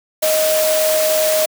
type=tone in noise; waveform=sine; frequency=624 Hz; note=D#5; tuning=5 cents sharp; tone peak=-14 dBFS; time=0.22-1.46 s; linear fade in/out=10 ms; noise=white; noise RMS=-20 dBFS; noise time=0.22-1.46 s; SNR=+3 dB; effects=high-pass 300 Hz 12 dB/octave